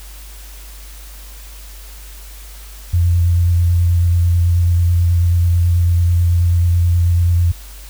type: tone with vibrato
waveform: sine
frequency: 86.6 Hz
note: F2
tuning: 14 cents flat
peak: -10 dBFS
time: 2.93-7.52 s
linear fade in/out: 10 ms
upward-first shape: square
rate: 9.2 Hz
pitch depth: 16 cents each way
effects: added 50 Hz sine -33 dBFS peak until 7.89 s + white hiss -40 dBFS RMS until 7.89 s